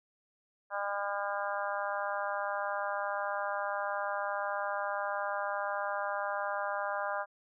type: harmonic tone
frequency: 201.6 Hz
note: G3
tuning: 49 cents sharp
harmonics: 3 / 4 / 5 / 6 / 7 / 8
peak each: -37 / -38 / -39 / -40 / -40 / -41 dBFS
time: 0.7-7.26 s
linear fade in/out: 50 ms
effects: none

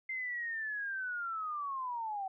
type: linear sweep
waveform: sine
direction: down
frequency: 2093 to 752 Hz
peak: -35 dBFS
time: 0.09-2.28 s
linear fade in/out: 5 ms
effects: none

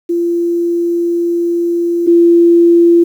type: tone pair in turn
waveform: sine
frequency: 342.9 / 341.4 Hz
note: F4 / F4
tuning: -32 / -39 cents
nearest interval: unison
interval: 7 cents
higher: first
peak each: -11 / -4 dBFS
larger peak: second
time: 0.09-2.07 / 2.07-3.04 s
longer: first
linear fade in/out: 10 ms
effects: 7-bit

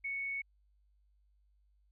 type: tone with frequency modulation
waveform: sine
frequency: 2217 Hz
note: C#7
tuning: in tune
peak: -35 dBFS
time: 0.04-0.42 s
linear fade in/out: 10 ms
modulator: 31.4 Hz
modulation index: 0.21
effects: added 50 Hz sine -67 dBFS peak until 1.91 s

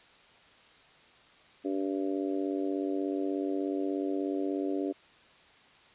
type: harmonic tone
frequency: 96.6 Hz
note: G2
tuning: 25 cents flat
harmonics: 3 / 4 / 5 / 6 / 7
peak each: -31 / -34 / -40 / -41 / -43 dBFS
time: 1.64-4.93 s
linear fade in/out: 20 ms
effects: white hiss -58 dBFS RMS until 5.94 s + resampled to 8000 Hz

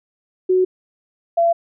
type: tone pair in turn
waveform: sine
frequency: 370 / 677.8 Hz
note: F#4 / E5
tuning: 0 / +48 cents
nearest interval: minor seventh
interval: 1048 cents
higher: second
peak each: -12 dBFS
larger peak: neither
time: 0.49-0.65 / 1.37-1.53 s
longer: neither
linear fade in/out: 10 ms
effects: none

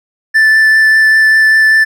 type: tone with vibrato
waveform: triangle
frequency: 1760 Hz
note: A6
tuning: in tune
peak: -3 dBFS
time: 0.34-1.85 s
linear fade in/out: 20 ms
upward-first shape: triangle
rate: 5.1 Hz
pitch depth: 9 cents each way
effects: none

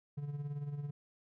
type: tone with tremolo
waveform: triangle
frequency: 144.5 Hz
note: D3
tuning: 28 cents flat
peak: -33 dBFS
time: 0.17-0.91 s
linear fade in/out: 10 ms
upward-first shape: sine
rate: 18 Hz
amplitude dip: 60%
effects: none

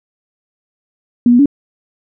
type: tone with pitch steps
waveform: sine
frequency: 240.9 / 242.7 / 284.2 Hz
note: B3 / B3 / C#4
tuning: -43 / -30 / +43 cents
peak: -5 dBFS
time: 1.26-1.458 s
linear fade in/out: 2 ms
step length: 66 ms
effects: none

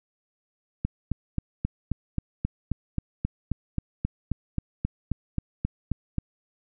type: click train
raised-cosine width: 5 ms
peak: -13 dBFS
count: 21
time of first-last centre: 0.85-6.183 s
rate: 3.75 Hz
effects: none

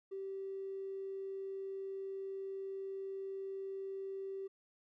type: tone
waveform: triangle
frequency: 388 Hz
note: G4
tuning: 18 cents flat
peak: -36 dBFS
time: 0.11-4.48 s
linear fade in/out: 20 ms
effects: tanh soft clip ceiling -38 dBFS

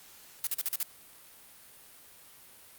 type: noise bursts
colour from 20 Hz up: blue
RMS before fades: -30 dBFS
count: 6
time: 0.44-0.83 s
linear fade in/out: 2 ms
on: 30 ms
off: 42 ms
effects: white hiss -54 dBFS RMS until 2.78 s + Opus 48 kbps

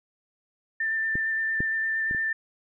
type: tone with vibrato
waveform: sine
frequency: 1784 Hz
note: A6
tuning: 23 cents sharp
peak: -24 dBFS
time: 0.8-2.33 s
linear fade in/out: 5 ms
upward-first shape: square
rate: 8.7 Hz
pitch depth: 10 cents each way
type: clicks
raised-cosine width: 3 ms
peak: -19 / -16 / -24 / -26 dBFS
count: 4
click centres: 1.155 / 1.605 / 2.111 / 2.148 s
effects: none

